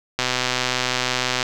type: click train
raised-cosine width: 0.2 ms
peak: -3 dBFS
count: 157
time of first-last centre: 0.19-1.428 s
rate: 126 Hz
effects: none